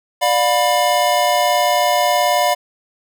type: chord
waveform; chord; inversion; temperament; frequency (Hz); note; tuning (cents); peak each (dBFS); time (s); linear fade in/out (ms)
square; B diminished; first; just; 592.7 / 711.2 / 987.8; D5 / F5 / B5; +16 / +31 / 0; -19 / -17 / -20; 0.21-2.55; 20
effects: none